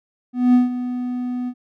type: tone with ADSR envelope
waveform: triangle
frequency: 248 Hz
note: B3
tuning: 7 cents sharp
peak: -7 dBFS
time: 0.33-1.54 s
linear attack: 210 ms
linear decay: 150 ms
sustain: -13 dB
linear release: 61 ms
effects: none